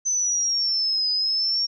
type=exponential two-way sweep; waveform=sine; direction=down then up; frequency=6130 to 4978 to 5560 Hz; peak=-20 dBFS; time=0.05-1.67 s; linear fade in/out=20 ms; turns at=1.11 s; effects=none